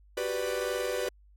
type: chord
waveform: 45% pulse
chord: G major seventh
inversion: third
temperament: equal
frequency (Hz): 370 / 392 / 493.9 / 587.3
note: F#4 / G4 / B4 / D5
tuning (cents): 0 / 0 / 0 / 0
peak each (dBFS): -38 / -36 / -32 / -36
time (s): 0.17-1.09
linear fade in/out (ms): 5
effects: added 50 Hz sine -55 dBFS peak until 1.36 s + AAC 48 kbps